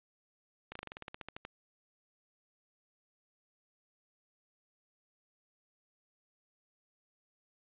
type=slowing click train; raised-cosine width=0.3 ms; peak=-26 dBFS; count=14; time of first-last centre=0.72-1.451 s; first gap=34 ms; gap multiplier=1.08; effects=resampled to 8000 Hz + 11-bit